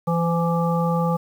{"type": "harmonic tone with a mistuned harmonic", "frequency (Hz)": 167.9, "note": "E3", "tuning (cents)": 32, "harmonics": [1, 3, 5, 7], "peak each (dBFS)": [-20, -25, -27, -28], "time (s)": [0.07, 1.17], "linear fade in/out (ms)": 10, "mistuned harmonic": 3, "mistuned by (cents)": 21, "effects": ["8-bit"]}